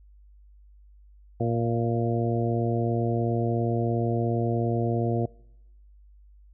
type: harmonic tone with a mistuned harmonic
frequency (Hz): 117.1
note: A#2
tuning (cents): +8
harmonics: 1 / 2 / 3 / 4 / 5 / 6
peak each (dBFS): -26 / -30 / -30 / -31 / -35 / -33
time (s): 1.4-5.26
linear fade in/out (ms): 5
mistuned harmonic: 6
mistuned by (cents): -24
effects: noise-tail reverb RT60 0.9 s tail -25 dB re dry + added 50 Hz sine -50 dBFS peak until 6.53 s